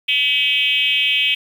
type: tone with frequency modulation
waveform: sine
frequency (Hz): 2842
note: F7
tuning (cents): +30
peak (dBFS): -14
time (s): 0.08-1.35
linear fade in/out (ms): 10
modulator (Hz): 282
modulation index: 1.8
effects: 7-bit